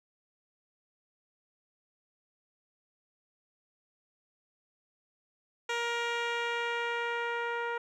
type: tone with low-pass filter sweep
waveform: 10% pulse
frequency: 471.1 Hz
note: A#4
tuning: 18 cents sharp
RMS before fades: -33 dBFS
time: 5.69-7.78 s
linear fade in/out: 5 ms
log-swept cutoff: 5200 to 1500 Hz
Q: 0.87
effects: none